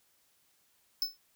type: tone with exponential decay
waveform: square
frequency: 5260 Hz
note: E8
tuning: 5 cents flat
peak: -25 dBFS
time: 1.02-1.17 s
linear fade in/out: 1 ms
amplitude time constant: 31 ms
effects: white hiss -70 dBFS RMS until 1.35 s